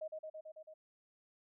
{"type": "tone with echo", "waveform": "sine", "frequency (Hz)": 626, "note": "D#5", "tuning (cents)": 10, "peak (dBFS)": -39, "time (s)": [0.01, 0.08], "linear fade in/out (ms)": 10, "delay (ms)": 110, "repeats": 6, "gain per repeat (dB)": -2, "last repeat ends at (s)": 0.74, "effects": []}